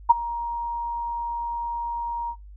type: tone with ADSR envelope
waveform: sine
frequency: 941 Hz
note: A#5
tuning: 16 cents sharp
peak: -7 dBFS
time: 0.09-2.36 s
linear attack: 16 ms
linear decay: 20 ms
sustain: -19 dB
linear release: 68 ms
effects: noise-tail reverb RT60 0.2 s tail -25 dB re dry + added 50 Hz sine -41 dBFS peak until 2.56 s